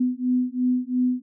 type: beating tone pair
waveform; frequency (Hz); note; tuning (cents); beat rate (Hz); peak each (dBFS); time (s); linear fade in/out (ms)
sine; 249.4 / 252.3; B3 / B3; +17 / +37; 2.9; -23; 0-1.22; 10
effects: none